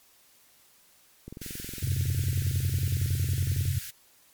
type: click train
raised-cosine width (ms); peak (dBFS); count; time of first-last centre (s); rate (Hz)
3; -27; 53; 1.28-3.654; 21.9
type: band-stop noise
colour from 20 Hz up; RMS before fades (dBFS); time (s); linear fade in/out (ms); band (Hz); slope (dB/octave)
white; -40; 1.41-3.91; 10; 190 to 1400; 96
type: chord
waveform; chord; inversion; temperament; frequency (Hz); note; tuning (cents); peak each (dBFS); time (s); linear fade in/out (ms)
sine; F suspended second; none; equal with one note detuned; 87.31 / 98 / 131.27; F2 / G2 / C3; 0 / 0 / +6; -29; 1.82-3.79; 10
effects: white hiss -60 dBFS RMS until 4.33 s + MP3 96 kbps